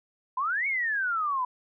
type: exponential two-way sweep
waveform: sine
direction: up then down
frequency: 980 to 2249 to 980 Hz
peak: -25 dBFS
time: 0.37-1.45 s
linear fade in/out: 5 ms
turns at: 0.67 s
effects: none